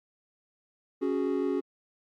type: chord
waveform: triangle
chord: C# suspended fourth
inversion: none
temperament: just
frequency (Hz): 277.2 / 369.6 / 415.8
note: C#4 / F#4 / G#4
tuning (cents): 0 / -2 / +2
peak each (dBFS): -28 / -28 / -30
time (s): 1.01-1.61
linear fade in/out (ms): 20
effects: Opus 48 kbps